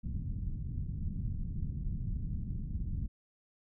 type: low-pass noise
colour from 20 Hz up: pink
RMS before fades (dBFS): -36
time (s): 0.03-3.08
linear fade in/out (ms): 20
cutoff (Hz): 180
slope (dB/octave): 24
effects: none

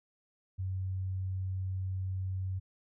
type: tone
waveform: sine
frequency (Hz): 94.1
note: F#2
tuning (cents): +30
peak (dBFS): -32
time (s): 0.58-2.6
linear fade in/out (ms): 20
effects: none

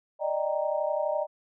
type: chord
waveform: sine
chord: Eb major seventh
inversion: third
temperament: equal with one note detuned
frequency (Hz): 590.4 / 622.3 / 784 / 932.3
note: D5 / Eb5 / G5 / Bb5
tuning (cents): +9 / 0 / 0 / 0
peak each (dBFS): -29 / -29 / -35 / -35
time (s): 0.19-1.27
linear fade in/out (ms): 50
effects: none

